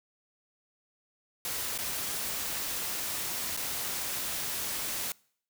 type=noise with dropouts; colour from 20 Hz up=white; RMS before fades=-34 dBFS; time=1.45-5.12 s; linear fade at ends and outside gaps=1 ms; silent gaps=1.778-1.787 / 3.566-3.573 s; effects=noise-tail reverb RT60 0.6 s tail -25 dB re dry